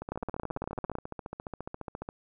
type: two click trains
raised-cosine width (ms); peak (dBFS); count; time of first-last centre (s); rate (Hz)
1; -19 / -23; 16 / 31; 0.12-0.953 / 0.02-2.089; 18 / 14.5
effects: none